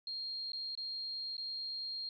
sine tone with dropouts, 4223 Hz, C8, 15 cents sharp, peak -38 dBFS, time 0.07-2.09 s, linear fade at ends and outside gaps 2 ms, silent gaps 0.52-0.532 / 0.752-0.775 / 1.368-1.379 s, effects none

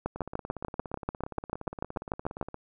two click trains, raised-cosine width 1 ms, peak -24 / -15 dBFS, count 42 / 17, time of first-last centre 0.16-2.544 / 0.06-2.413 s, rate 17.2 / 6.8 Hz, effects none

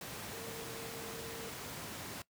sine tone in noise, 456.2 Hz, A#4, 37 cents flat, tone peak -46 dBFS, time 0.33-1.49 s, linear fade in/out 2 ms, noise pink, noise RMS -44 dBFS, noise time 0.01-2.22 s, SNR -5 dB, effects noise-tail reverb RT60 0.1 s tail -19 dB re dry + high-pass 100 Hz 12 dB/octave

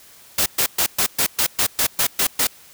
white noise bursts, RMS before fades -18 dBFS, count 11, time 0.38-2.471 s, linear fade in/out 5 ms, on 81 ms, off 120 ms, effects white hiss -47 dBFS RMS until 2.73 s

